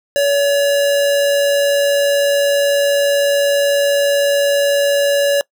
square tone with amplitude modulation, 567 Hz, C#5, 39 cents sharp, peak -11 dBFS, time 0.16-5.41 s, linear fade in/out 0 ms, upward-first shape sine, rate 100 Hz, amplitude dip 30%, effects noise-tail reverb RT60 0.1 s tail -23 dB re dry

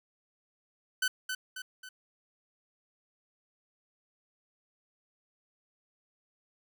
sawtooth tone with echo, 1512 Hz, F#6, 37 cents sharp, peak -23 dBFS, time 1.02-1.08 s, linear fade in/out 5 ms, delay 270 ms, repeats 3, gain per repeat -6 dB, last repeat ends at 1.89 s, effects none

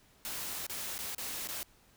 white noise with dropouts, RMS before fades -39 dBFS, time 0.25-1.63 s, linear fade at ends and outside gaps 0 ms, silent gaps 0.666-0.697 / 0.98-0.989 / 1.148-1.182 / 1.473-1.488 s, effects pink hiss -64 dBFS RMS until 1.96 s

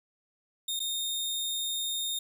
sawtooth tone with dropouts, 3672 Hz, A#7, 27 cents flat, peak -27 dBFS, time 0.68-2.19 s, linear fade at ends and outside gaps 5 ms, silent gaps 0.794-0.801 s, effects none

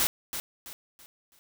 white noise with echo, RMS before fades -25 dBFS, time 0-0.07 s, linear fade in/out 0 ms, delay 330 ms, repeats 4, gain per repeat -9 dB, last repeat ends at 1.39 s, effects none

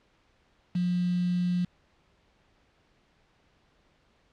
sine tone with quantisation, 178 Hz, F3, 33 cents sharp, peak -24 dBFS, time 0.75-1.65 s, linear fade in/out 5 ms, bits 7, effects pink hiss -66 dBFS RMS until 4.32 s + low-pass 4000 Hz 12 dB/octave

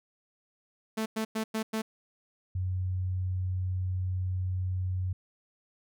sawtooth tone bursts, 220 Hz, A3, in tune, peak -25 dBFS, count 5, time 0.97-1.82 s, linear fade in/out 10 ms, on 90 ms, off 100 ms
sine tone, 92.2 Hz, F#2, 6 cents flat, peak -28 dBFS, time 2.55-5.13 s, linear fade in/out 5 ms
effects none

